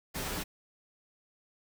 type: noise with comb filter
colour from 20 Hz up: pink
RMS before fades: -36 dBFS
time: 0.14-0.44 s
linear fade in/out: 20 ms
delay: 8.6 ms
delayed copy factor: -0.5
effects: none